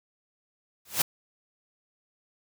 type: noise with exponential growth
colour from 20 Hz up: white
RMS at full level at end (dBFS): -19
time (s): 0.85-1.02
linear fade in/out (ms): 5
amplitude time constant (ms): 35
effects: none